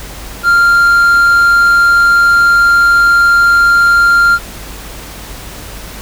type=tone; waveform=triangle; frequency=1393 Hz; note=F6; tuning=5 cents flat; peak=-3 dBFS; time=0.43-4.39 s; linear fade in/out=50 ms; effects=added 50 Hz sine -29 dBFS peak until 6.01 s + pink hiss -29 dBFS RMS until 6.01 s